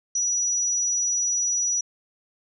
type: tone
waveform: sine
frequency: 5860 Hz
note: F#8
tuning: 18 cents flat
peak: -21 dBFS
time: 0.15-1.81 s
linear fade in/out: 5 ms
effects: none